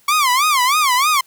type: tone with vibrato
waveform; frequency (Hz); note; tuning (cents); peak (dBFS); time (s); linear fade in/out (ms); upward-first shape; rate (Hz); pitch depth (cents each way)
sawtooth; 1108.7; C#6; 0; -9; 0.08-1.21; 5; sine; 3.2; 210
effects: white hiss -54 dBFS RMS until 1.26 s